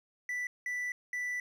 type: tone bursts at uneven times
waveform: triangle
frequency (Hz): 1975.5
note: B6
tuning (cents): 0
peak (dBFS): -31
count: 3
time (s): 0.29-0.47 / 0.66-0.92 / 1.13-1.4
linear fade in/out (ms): 2
effects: none